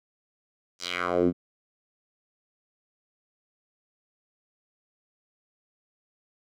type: tone with band-pass filter sweep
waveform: 10% pulse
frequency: 88.8 Hz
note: F2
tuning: 29 cents sharp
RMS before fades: -26 dBFS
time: 0.79-1.33 s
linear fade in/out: 50 ms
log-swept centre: 6300 to 200 Hz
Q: 2.5
effects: none